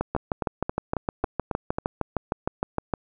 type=two click trains; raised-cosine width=1 ms; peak=-10 / -12 dBFS; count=20 / 7; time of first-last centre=0.01-2.938 / 0.15-1.785 s; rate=6.49 / 3.67 Hz; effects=none